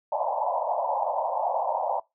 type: band-pass noise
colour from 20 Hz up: white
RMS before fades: -27 dBFS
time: 0.12-2 s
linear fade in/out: 5 ms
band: 550 to 970 Hz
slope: 96 dB/octave
effects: noise-tail reverb RT60 0.2 s tail -22 dB re dry